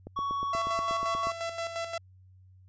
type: click train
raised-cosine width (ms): 2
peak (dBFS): -27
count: 11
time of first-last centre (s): 0.07-1.27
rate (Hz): 8.33
type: tone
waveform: triangle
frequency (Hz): 1118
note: C#6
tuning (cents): +14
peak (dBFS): -27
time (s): 0.16-1.31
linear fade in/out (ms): 10
type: tone with tremolo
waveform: sawtooth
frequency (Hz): 670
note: E5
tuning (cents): +28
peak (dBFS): -27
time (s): 0.53-1.98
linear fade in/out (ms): 5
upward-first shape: square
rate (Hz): 5.7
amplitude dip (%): 55
effects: added 93 Hz sine -53 dBFS peak until 2.68 s + resampled to 16000 Hz